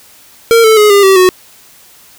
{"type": "tone with pitch steps", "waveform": "square", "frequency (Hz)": [460, 440, 420.8, 402.5, 385, 368.3], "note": ["A#4", "A4", "G#4", "G4", "G4", "F#4"], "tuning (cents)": [-23, 0, 23, 46, -31, -8], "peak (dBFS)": -4, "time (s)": [0.51, 1.29], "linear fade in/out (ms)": 0, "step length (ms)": 130, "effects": ["white hiss -41 dBFS RMS until 2.18 s"]}